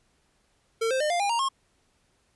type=tone with pitch steps; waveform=square; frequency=453.1 / 523.5 / 604.8 / 698.8 / 807.3 / 932.8 / 1077.7 Hz; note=A#4 / C5 / D#5 / F5 / G#5 / A#5 / C#6; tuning=-49 / +1 / -49 / +1 / -49 / +1 / -49 cents; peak=-24 dBFS; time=0.81-1.489 s; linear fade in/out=10 ms; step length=97 ms; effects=pink hiss -68 dBFS RMS until 2.35 s + resampled to 24000 Hz